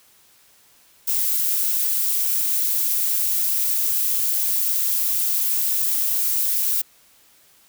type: noise with amplitude modulation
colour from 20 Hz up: violet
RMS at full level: -19 dBFS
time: 1.07-6.82 s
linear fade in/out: 10 ms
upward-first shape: sine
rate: 193 Hz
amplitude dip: 45%
effects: white hiss -55 dBFS RMS until 7.68 s